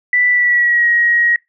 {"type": "tone with pitch glide", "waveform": "sine", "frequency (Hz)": [1975.5, 1892.8], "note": ["B6", "A#6"], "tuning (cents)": [0, 26], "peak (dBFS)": -10, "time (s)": [0.13, 1.36], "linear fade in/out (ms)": 2, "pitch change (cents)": -74, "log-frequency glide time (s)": [0.3, 0.87], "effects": ["noise-tail reverb RT60 0.2 s tail -24 dB re dry"]}